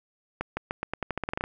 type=accelerating click train; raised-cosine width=0.5 ms; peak=-14 dBFS; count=14; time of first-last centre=0.41-1.439 s; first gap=160 ms; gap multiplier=0.87; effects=none